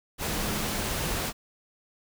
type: tone in noise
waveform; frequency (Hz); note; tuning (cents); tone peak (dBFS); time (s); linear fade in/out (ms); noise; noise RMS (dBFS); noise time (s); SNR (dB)
sine; 209.9; G#3; +19; -37; 0.21-0.83; 50; pink; -30; 0.18-1.33; -10
effects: none